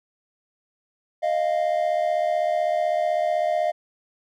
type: tone pair together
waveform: triangle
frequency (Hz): 620.1 / 696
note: D#5 / F5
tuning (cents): -6 / -6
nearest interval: major second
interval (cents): 200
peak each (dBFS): -21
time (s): 1.22-3.72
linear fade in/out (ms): 20
effects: none